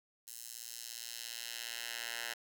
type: tone with high-pass filter sweep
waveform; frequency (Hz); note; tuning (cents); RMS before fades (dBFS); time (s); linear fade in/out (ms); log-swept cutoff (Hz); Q
10% pulse; 117.2; A#2; +10; -44; 0.27-2.34; 10; 8000 to 1600; 0.92
effects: 10-bit